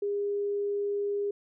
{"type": "tone", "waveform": "sine", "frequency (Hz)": 406.3, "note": "G#4", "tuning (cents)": -38, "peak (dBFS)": -27, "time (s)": [0.02, 1.31], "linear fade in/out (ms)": 5, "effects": []}